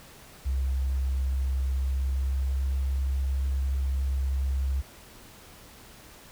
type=tone with pitch glide; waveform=sine; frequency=66.2 to 67.09 Hz; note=C2 to C2; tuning=+21 to +44 cents; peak=-24 dBFS; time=0.45-4.82 s; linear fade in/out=20 ms; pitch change=+23 cents; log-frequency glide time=1.69-2.83 s; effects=pink hiss -50 dBFS RMS until 6.31 s